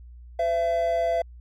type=tone pair together; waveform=triangle; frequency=512 / 672 Hz; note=C5 / E5; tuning=-38 / +33 cents; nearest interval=perfect fourth; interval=471 cents; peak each=-27 / -20 dBFS; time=0.39-1.22 s; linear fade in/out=5 ms; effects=added 60 Hz sine -42 dBFS peak until 1.4 s